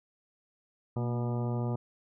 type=harmonic tone with a mistuned harmonic; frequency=121.1 Hz; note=B2; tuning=34 cents flat; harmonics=1 / 2 / 3 / 4 / 5 / 6 / 7 / 8 / 10; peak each=-30 / -36 / -40 / -42 / -44 / -46 / -47 / -48 / -50 dBFS; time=0.96-1.76 s; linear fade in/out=5 ms; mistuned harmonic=2; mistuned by=-54 cents; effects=none